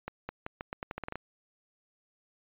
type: accelerating click train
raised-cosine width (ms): 0.5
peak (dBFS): -21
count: 12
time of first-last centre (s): 0.08-1.156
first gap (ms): 210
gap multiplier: 0.83
effects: resampled to 8000 Hz